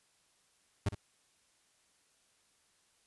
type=tone with echo; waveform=40% pulse; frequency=100.5 Hz; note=G2; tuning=44 cents sharp; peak=-27 dBFS; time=0.86-0.89 s; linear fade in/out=5 ms; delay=60 ms; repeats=1; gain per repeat=-11 dB; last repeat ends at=0.95 s; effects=white hiss -71 dBFS RMS until 3.06 s + resampled to 24000 Hz